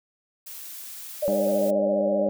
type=noise; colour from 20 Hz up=blue; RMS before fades=-39 dBFS; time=0.46-1.71 s; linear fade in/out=10 ms
type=tone with vibrato; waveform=sine; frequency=580 Hz; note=D5; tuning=22 cents flat; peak=-21 dBFS; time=1.22-2.29 s; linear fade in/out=10 ms; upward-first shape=sine; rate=15 Hz; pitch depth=81 cents each way
type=harmonic tone; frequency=101.5 Hz; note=G#2; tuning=39 cents flat; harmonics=2 / 3 / 4 / 5 / 6 / 7 / 8; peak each=-28 / -32 / -34 / -36 / -38 / -39 / -40 dBFS; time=1.28-2.29 s; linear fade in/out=0 ms
effects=none